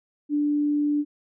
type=tone; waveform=sine; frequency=293.7 Hz; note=D4; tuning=in tune; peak=-20 dBFS; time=0.29-1.05 s; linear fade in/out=50 ms; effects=none